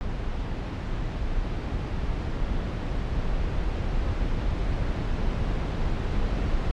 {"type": "noise with level ramp", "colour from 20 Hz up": "brown", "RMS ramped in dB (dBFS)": [-29, -25], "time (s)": [0.01, 6.71], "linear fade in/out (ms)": 0, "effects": ["low-pass 4000 Hz 12 dB/octave", "AAC 64 kbps"]}